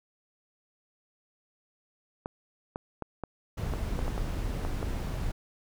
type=clicks; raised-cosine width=1 ms; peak=-20 dBFS; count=10; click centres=2.259 / 2.759 / 3.023 / 3.237 / 3.737 / 3.991 / 4.08 / 4.179 / 4.65 / 4.829 s
type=noise; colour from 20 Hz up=brown; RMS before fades=-32 dBFS; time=3.57-5.32 s; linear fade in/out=10 ms
effects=none